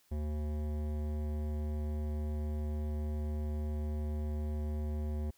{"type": "tone with hard clipping", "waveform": "sine", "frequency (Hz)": 75.3, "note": "D2", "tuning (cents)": 44, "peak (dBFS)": -35, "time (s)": [0.11, 5.31], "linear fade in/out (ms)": 10, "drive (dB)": 15, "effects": ["white hiss -69 dBFS RMS until 5.37 s"]}